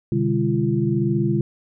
sine tone cluster, 126.4 / 147.5 / 201.9 / 341.5 Hz, B2 / D3 / G#3 / F4, +41 / +8 / -49 / -39 cents, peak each -23 dBFS, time 0.12-1.41 s, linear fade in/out 2 ms, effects none

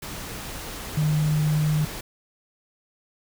sine tone in noise, 152.5 Hz, D#3, 34 cents flat, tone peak -19 dBFS, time 0.97-1.85 s, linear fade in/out 5 ms, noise pink, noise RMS -35 dBFS, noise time 0.02-2.01 s, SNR +13 dB, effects none

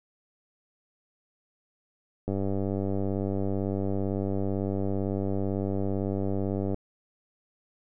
click train, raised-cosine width 2 ms, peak -17 dBFS, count 438, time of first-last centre 2.28-6.744 s, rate 97.9 Hz, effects none

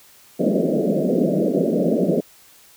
pink band-pass noise, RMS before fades -19 dBFS, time 0.39-2.21 s, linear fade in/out 10 ms, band 160 to 640 Hz, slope 96 dB/octave, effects white hiss -50 dBFS RMS until 2.76 s

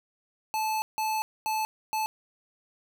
square tone bursts at uneven times, 870 Hz, A5, 20 cents flat, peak -27 dBFS, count 4, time 0.54-0.82 / 0.98-1.22 / 1.46-1.65 / 1.93-2.06 s, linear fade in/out 0 ms, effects none

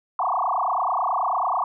sine tone with frequency modulation, 932.3 Hz, A#5, in tune, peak -20 dBFS, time 0.19-1.64 s, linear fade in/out 2 ms, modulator 29.2 Hz, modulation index 7.9, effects none

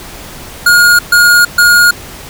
square tone bursts, 1431 Hz, F6, 42 cents sharp, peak -4 dBFS, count 3, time 0.66-1.91 s, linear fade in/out 5 ms, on 330 ms, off 130 ms, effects pink hiss -29 dBFS RMS until 2.29 s

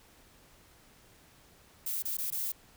violet noise with dropouts, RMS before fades -34 dBFS, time 1.86-2.52 s, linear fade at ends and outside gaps 5 ms, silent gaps 2.024-2.052 / 2.17-2.184 / 2.304-2.322 s, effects pink hiss -60 dBFS RMS until 2.76 s

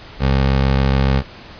20% pulse tone with vibrato, 67.1 Hz, C2, 44 cents sharp, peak -8 dBFS, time 0.19-1.23 s, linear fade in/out 50 ms, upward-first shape triangle, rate 15 Hz, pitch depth 11 cents each way, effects pink hiss -38 dBFS RMS until 1.59 s + resampled to 11025 Hz

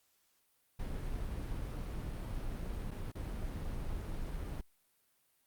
brown noise with dropouts, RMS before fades -39 dBFS, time 0.79-4.61 s, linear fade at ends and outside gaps 5 ms, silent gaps 2.909-2.913 / 3.118-3.152 s, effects white hiss -74 dBFS RMS until 5.46 s + Opus 48 kbps

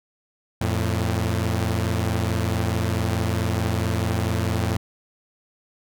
sawtooth tone pair together, 87.02 / 111.6 Hz, F2 / A2, -6 / +25 cents, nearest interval major third, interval 431 cents, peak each -20 dBFS, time 0.61-4.77 s, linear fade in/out 5 ms, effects none

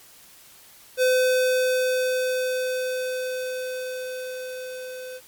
square tone with level ramp, 509 Hz, C5, 48 cents flat, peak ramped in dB -17 to -35 dBFS, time 0.97-5.21 s, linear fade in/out 50 ms, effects white hiss -50 dBFS RMS until 5.27 s + MP3 96 kbps

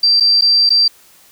sine tone with dropouts, 4699 Hz, D8, in tune, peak -8 dBFS, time 0.03-0.88 s, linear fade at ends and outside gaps 5 ms, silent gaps 0.2-0.206 / 0.411-0.42 / 0.693-0.703 s, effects white hiss -47 dBFS RMS until 1.31 s

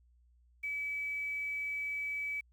sine tone with quantisation, 2292 Hz, D7, 43 cents flat, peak -34 dBFS, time 0.63-2.41 s, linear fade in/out 10 ms, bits 10, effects added 60 Hz sine -63 dBFS peak until 2.52 s

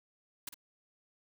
white noise with echo, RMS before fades -40 dBFS, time 0.47-0.49 s, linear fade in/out 5 ms, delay 53 ms, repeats 1, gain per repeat -9 dB, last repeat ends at 0.543 s, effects none

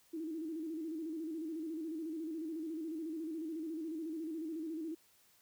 sine tone with vibrato, 320.2 Hz, D#4, 50 cents sharp, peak -38 dBFS, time 0.13-4.95 s, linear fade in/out 10 ms, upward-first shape square, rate 14 Hz, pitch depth 65 cents each way, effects white hiss -68 dBFS RMS until 5.41 s

